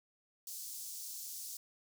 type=high-pass noise; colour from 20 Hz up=pink; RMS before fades=-45 dBFS; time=0.47-1.57 s; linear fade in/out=2 ms; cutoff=5300 Hz; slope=24 dB/octave; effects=none